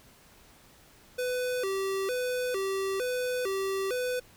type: tone with vibrato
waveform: square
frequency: 440 Hz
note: A4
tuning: in tune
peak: -29 dBFS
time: 1.18-4.2 s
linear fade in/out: 10 ms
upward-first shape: square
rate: 1.1 Hz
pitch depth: 220 cents each way
effects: pink hiss -57 dBFS RMS until 4.36 s